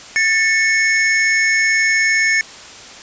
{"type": "tone pair together", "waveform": "square", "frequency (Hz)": [1781.1, 2200], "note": ["A6", "C#7"], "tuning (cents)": [21, -14], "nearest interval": "major third", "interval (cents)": 365, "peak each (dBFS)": -16, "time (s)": [0.16, 2.41], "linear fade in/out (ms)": 0, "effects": ["white hiss -36 dBFS RMS until 3.02 s", "resampled to 16000 Hz"]}